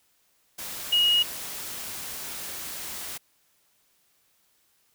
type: tone in noise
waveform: sine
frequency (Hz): 2883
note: F#7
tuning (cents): -46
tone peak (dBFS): -18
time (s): 0.92-1.23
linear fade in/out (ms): 10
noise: white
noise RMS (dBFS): -36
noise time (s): 0.58-3.18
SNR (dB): +15
effects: white hiss -67 dBFS RMS until 4.94 s